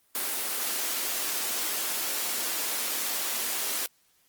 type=high-pass noise; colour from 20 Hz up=white; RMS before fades=-30 dBFS; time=0.15-3.86 s; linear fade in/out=0 ms; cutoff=240 Hz; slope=24 dB/octave; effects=white hiss -66 dBFS RMS until 4.28 s + Opus 24 kbps